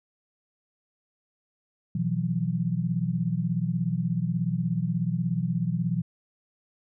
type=chord; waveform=sine; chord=B suspended fourth; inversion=none; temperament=equal with one note detuned; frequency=123.47 / 164.81 / 181.4 Hz; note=B2 / E3 / F#3; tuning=0 / 0 / -34 cents; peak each=-30 / -27 / -29 dBFS; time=1.95-6.02 s; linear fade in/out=5 ms; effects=none